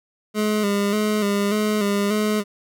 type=tone with vibrato; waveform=25% pulse; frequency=207.2 Hz; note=G#3; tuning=4 cents flat; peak=-15 dBFS; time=0.34-2.44 s; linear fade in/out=50 ms; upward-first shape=square; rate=1.7 Hz; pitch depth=43 cents each way; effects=none